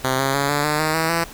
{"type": "tone with pitch steps", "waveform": "5% pulse", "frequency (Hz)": [130.81, 135.5, 140.36, 145.39, 150.61, 156.01, 161.61, 167.4], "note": ["C3", "C#3", "C#3", "D3", "D3", "D#3", "E3", "E3"], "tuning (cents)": [0, -39, 22, -17, 44, 5, -34, 27], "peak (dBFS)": -7, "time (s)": [0.04, 1.24], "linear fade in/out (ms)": 2, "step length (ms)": 150, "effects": ["pink hiss -39 dBFS RMS until 1.33 s"]}